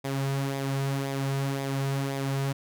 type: tone with flanger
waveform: sawtooth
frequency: 137 Hz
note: C#3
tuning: 20 cents flat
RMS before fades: -29 dBFS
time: 0.04-2.53 s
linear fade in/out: 10 ms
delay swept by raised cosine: 0.69 to 3.59 ms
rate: 1.9 Hz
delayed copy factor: -0.5
effects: none